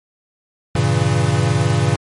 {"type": "chord", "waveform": "square", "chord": "G diminished seventh", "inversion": "none", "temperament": "equal", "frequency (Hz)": [98, 116.54, 138.59, 164.81], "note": ["G2", "Bb2", "Db3", "Fb3"], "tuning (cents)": [0, 0, 0, 0], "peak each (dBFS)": [-21, -19, -19, -23], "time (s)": [0.75, 1.96], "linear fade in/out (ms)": 5, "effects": ["MP3 48 kbps"]}